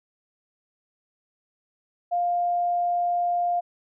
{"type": "tone", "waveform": "sine", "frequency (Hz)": 702, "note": "F5", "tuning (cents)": 9, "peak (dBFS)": -21, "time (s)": [2.11, 3.61], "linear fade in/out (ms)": 20, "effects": []}